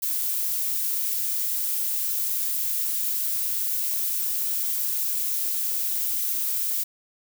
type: noise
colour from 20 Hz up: violet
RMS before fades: -26 dBFS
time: 0.02-6.84 s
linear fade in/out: 10 ms
effects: none